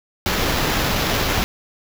pink noise with sample-and-hold, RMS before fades -20 dBFS, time 0.26-1.44 s, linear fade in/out 0 ms, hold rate 8820 Hz, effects none

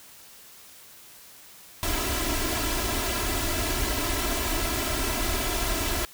pink noise with comb filter, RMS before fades -27 dBFS, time 1.83-6.05 s, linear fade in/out 0 ms, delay 3 ms, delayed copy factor +0.9, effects white hiss -49 dBFS RMS until 6.13 s

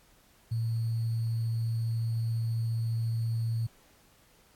sine tone with sample-and-hold, 114.3 Hz, A#2, 34 cents flat, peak -27 dBFS, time 0.51-3.67 s, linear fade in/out 10 ms, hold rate 4410 Hz, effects pink hiss -62 dBFS RMS until 4.55 s + AAC 64 kbps

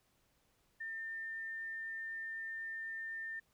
sine tone, 1802 Hz, A6, 41 cents sharp, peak -40 dBFS, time 0.8-3.4 s, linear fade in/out 10 ms, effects pink hiss -75 dBFS RMS until 3.53 s

